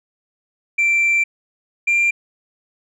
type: tone pair in turn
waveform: sine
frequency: 2349 / 2380 Hz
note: D7 / D7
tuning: 0 / +22 cents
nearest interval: unison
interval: 22 cents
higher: second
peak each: -11 / -11 dBFS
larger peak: neither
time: 0.78-1.24 / 1.87-2.11 s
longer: first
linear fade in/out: 10 ms
effects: tanh soft clip ceiling -12 dBFS